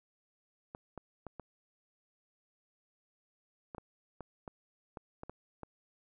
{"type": "clicks", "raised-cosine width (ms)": 1, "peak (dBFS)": -29, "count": 12, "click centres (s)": [0.749, 0.977, 1.267, 1.397, 3.748, 3.782, 4.207, 4.478, 4.972, 5.234, 5.296, 5.633], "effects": []}